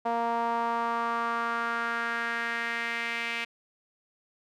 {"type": "tone with band-pass filter sweep", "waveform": "sawtooth", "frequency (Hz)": 233, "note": "A#3", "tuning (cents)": -1, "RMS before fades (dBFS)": -30, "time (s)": [0.05, 3.45], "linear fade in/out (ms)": 10, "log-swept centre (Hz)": [800, 2400], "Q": 3.2, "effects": []}